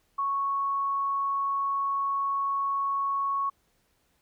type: tone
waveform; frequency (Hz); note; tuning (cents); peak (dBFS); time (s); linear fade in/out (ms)
sine; 1107; C#6; -3; -25; 0.18-3.5; 10
effects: pink hiss -70 dBFS RMS until 4.21 s